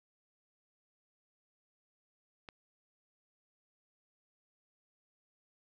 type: click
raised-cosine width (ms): 0.3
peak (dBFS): -30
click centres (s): 2.488
effects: none